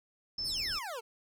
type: noise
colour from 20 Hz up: brown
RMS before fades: -49 dBFS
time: 0.38-0.79 s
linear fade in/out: 5 ms
type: tone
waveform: sine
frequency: 5274 Hz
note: E8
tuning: in tune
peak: -33 dBFS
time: 0.38-0.79 s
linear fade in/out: 5 ms
type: exponential sweep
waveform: 25% pulse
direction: down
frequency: 5290 to 428.3 Hz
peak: -34 dBFS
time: 0.44-1.01 s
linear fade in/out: 20 ms
effects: none